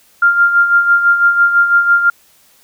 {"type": "tone with tremolo", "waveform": "sine", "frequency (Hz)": 1396.9, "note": "F6", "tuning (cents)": 0, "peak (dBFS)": -5, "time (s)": [0.22, 2.1], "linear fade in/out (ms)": 5, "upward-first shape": "sine", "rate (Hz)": 6, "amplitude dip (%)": 60, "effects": ["white hiss -50 dBFS RMS until 2.63 s"]}